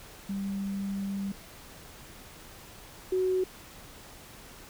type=tone pair in turn; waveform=sine; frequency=197 / 371.9 Hz; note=G3 / F#4; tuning=+9 / +9 cents; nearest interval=major seventh; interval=1100 cents; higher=second; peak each=-30 / -24 dBFS; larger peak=second; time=0.29-1.32 / 3.12-3.44 s; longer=first; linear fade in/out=5 ms; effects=pink hiss -49 dBFS RMS until 4.69 s